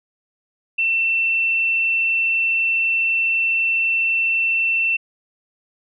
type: tone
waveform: sine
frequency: 2688 Hz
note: E7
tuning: 33 cents sharp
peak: -16 dBFS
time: 0.78-4.97 s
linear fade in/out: 10 ms
effects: none